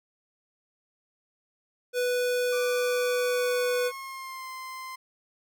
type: tone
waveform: square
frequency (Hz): 493.9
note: B4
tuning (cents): 0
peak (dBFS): -25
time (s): 1.93-3.92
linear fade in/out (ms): 50
type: tone with pitch glide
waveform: 30% pulse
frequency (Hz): 1174.7 to 1040.5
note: D6 to C6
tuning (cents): 0 to -10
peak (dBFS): -34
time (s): 2.52-4.96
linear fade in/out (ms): 10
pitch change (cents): -210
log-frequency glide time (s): 2.84-4.5
effects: none